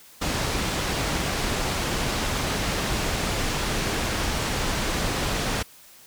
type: low-pass noise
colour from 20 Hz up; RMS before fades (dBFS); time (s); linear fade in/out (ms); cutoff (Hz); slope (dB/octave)
pink; -26; 0.21-5.63; 10; 7500; 12
effects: white hiss -50 dBFS RMS until 6.06 s